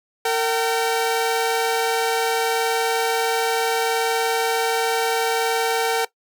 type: tone pair together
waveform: sawtooth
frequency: 456.9 / 768.4 Hz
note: A#4 / G5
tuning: -35 / -35 cents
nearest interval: major sixth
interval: 900 cents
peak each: -16 / -19 dBFS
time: 0.25-6.05 s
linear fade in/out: 5 ms
effects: noise-tail reverb RT60 0.1 s tail -18 dB re dry